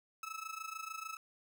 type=tone with amplitude modulation; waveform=30% pulse; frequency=1300 Hz; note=E6; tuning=24 cents flat; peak=-36 dBFS; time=0.23-1.17 s; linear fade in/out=2 ms; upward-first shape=sine; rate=26.7 Hz; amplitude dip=80%; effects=none